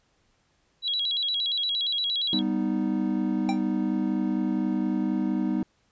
sine tone with vibrato, 3600 Hz, A7, 39 cents sharp, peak -24 dBFS, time 0.82-2.42 s, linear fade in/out 50 ms, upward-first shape square, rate 8.6 Hz, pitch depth 150 cents each way
triangle chord, G augmented, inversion none, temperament equal, 196 / 246.9 / 311.1 Hz, G3 / B3 / D#4, 0 / 0 / 0 cents, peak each -26 dBFS, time 2.33-5.63 s, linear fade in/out 2 ms
square tone with exponential decay, 784 Hz, G5, in tune, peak -23 dBFS, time 3.49-3.61 s, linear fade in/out 0 ms, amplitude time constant 25 ms
effects pink hiss -68 dBFS RMS until 5.91 s + resampled to 16000 Hz

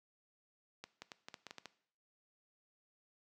clicks, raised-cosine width 0.2 ms, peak -29 dBFS, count 9, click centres 0.84 / 1.02 / 1.118 / 1.285 / 1.342 / 1.467 / 1.509 / 1.583 / 1.657 s, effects noise-tail reverb RT60 0.6 s tail -17 dB re dry + high-pass 150 Hz 12 dB/octave

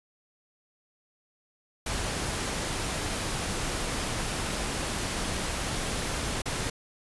pink noise with dropouts, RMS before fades -31 dBFS, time 1.86-6.7 s, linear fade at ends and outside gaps 5 ms, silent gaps 6.42-6.456 s, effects resampled to 24000 Hz

